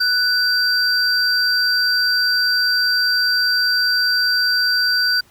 triangle tone pair together, 1485 / 4715 Hz, F#6 / D8, +6 / +6 cents, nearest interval octave + minor sixth, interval 2000 cents, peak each -16 dBFS, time 0-5.21 s, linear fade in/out 10 ms, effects pink hiss -53 dBFS RMS until 5.3 s

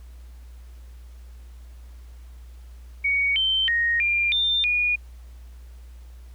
sine tone with pitch steps, 2241 / 3104 / 1867 / 2394 / 3597 / 2447 Hz, C#7 / G7 / A#6 / D7 / A7 / D#7, +18 / -18 / +2 / +33 / +37 / -29 cents, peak -19 dBFS, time 3.04-4.96 s, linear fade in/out 10 ms, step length 320 ms, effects added 60 Hz sine -40 dBFS peak until 6.34 s + pink hiss -59 dBFS RMS until 6.34 s

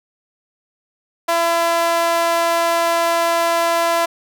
sawtooth tone with high-pass filter, 336.8 Hz, E4, 37 cents sharp, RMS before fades -17 dBFS, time 1.28-4.06 s, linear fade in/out 10 ms, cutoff 780 Hz, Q 2.9, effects none

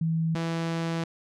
sine / sawtooth tone pair in turn, 162.6 / 165.54 Hz, E3 / E3, -23 / +8 cents, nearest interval unison, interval 31 cents, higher second, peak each -23 dBFS, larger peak neither, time 0.01-0.35 / 0.35-1.04 s, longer second, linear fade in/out 5 ms, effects low-pass 6000 Hz 12 dB/octave

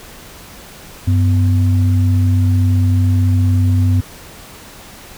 sine tone pair together, 95.3 / 251.6 Hz, G2 / B3, -48 / +32 cents, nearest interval octave + perfect fourth, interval 1680 cents, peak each -10 / -20 dBFS, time 1.07-4.01 s, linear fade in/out 10 ms, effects pink hiss -37 dBFS RMS until 5.17 s

